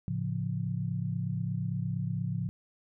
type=chord; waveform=sine; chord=A augmented; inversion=none; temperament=equal; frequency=110 / 138.59 / 174.61 Hz; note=A2 / C#3 / E#3; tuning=0 / 0 / 0 cents; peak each=-34 dBFS; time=0.08-2.49 s; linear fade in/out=0 ms; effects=none